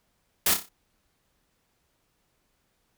white noise with echo, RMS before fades -22 dBFS, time 0.46-0.54 s, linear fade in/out 5 ms, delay 30 ms, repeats 5, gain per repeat -7 dB, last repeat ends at 0.69 s, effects pink hiss -72 dBFS RMS until 2.97 s

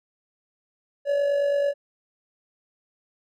triangle tone with amplitude modulation, 569 Hz, C#5, 45 cents sharp, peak -16 dBFS, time 1.05-1.74 s, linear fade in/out 50 ms, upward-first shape sine, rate 49.2 Hz, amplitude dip 45%, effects none

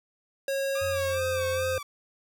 square tone with pitch glide, 546 to 520.7 Hz, C#5 to C5, -26 to -8 cents, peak -27 dBFS, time 0.48-1.78 s, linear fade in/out 2 ms, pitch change -82 cents, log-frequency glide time 1.02-1.23 s
sawtooth tone with vibrato, 1174.7 Hz, D6, in tune, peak -33 dBFS, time 0.75-1.83 s, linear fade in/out 5 ms, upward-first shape sine, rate 2.4 Hz, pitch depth 120 cents each way
sine tone, 90 Hz, F#2, 47 cents flat, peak -35 dBFS, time 0.81-1.79 s, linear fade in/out 10 ms
effects none

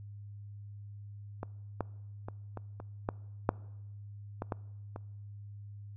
clicks, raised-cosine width 1 ms, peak -23 / -18 / -26 / -26 / -29 / -17 / -11 / -21 / -19 / -27 dBFS, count 10, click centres 1.431 / 1.807 / 2.285 / 2.573 / 2.801 / 3.089 / 3.491 / 4.421 / 4.522 / 4.961 s, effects noise-tail reverb RT60 1.0 s tail -23 dB re dry + added 102 Hz sine -44 dBFS peak until 5.96 s

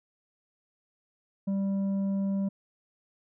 sine tone with tanh clipping, 196 Hz, G3, in tune, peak -27 dBFS, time 1.47-2.49 s, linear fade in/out 10 ms, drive 6 dB, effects none

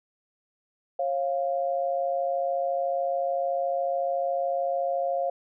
sine tone pair together, 544.2 / 698 Hz, C#5 / F5, -32 / -1 cents, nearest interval major third, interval 431 cents, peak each -27 dBFS, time 0.99-5.3 s, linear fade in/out 5 ms, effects none

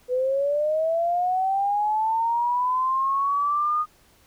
sine linear sweep, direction up, 493.1 to 1235 Hz, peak -20 dBFS, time 0.08-3.86 s, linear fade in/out 50 ms, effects pink hiss -58 dBFS RMS until 4.26 s

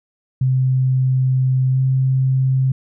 sine tone with pitch glide, 130 to 131.66 Hz, C3 to C3, -11 to +11 cents, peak -13 dBFS, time 0.41-2.72 s, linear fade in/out 5 ms, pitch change +22 cents, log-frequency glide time 1.71-1.79 s, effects none

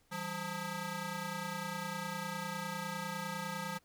15% pulse ring-modulated tone, 356.7 Hz, F4, 37 cents sharp, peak -28 dBFS, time 0.11-3.79 s, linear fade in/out 20 ms, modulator 550 Hz, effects pink hiss -71 dBFS RMS until 3.84 s

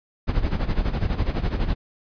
brown noise with tremolo, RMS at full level -20 dBFS, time 0.27-1.75 s, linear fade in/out 20 ms, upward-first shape sine, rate 12 Hz, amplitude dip 75%, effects resampled to 11025 Hz

